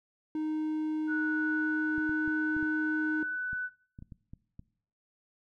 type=tone; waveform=triangle; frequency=310 Hz; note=D#4; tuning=6 cents flat; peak=-28 dBFS; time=0.35-3.23 s; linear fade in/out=2 ms
type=tone with pitch glide; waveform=sine; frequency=1476 to 1494.9 Hz; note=F#6 to F#6; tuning=-5 to +17 cents; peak=-31 dBFS; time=1.07-3.7 s; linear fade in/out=50 ms; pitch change=+22 cents; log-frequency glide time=1.31-2.5 s
type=clicks; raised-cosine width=5 ms; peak=-33 dBFS; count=11; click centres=1.981 / 2.094 / 2.278 / 2.566 / 2.628 / 3.531 / 3.989 / 4.024 / 4.122 / 4.335 / 4.594 s
effects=noise-tail reverb RT60 0.6 s tail -21 dB re dry